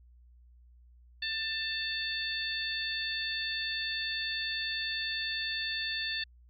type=harmonic tone; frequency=890 Hz; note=A5; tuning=20 cents sharp; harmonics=2 / 3 / 4 / 5; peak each=-36 / -40 / -37 / -37 dBFS; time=1.22-6.24 s; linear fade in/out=5 ms; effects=added 60 Hz sine -55 dBFS peak until 6.49 s